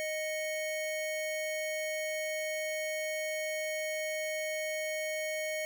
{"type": "tone pair together", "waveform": "square", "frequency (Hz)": [622.1, 2217], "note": ["D#5", "C#7"], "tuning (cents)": [0, 0], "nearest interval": "octave + minor seventh", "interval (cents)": 2200, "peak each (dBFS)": [-35, -39], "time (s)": [0, 5.65], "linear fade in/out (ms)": 0, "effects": []}